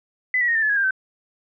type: tone with pitch steps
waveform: sine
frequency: 2007 / 1931.9 / 1859.7 / 1790.1 / 1723.1 / 1658.7 / 1596.6 / 1536.9 Hz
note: B6 / B6 / A#6 / A6 / A6 / G#6 / G6 / G6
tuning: +27 / -39 / -5 / +29 / -37 / -3 / +31 / -35 cents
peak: -17 dBFS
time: 0.34-0.908 s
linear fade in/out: 2 ms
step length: 71 ms
effects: none